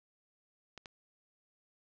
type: clicks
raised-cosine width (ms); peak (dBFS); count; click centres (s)
0.2; -29; 2; 0.777 / 0.858
effects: low-pass 7000 Hz 12 dB/octave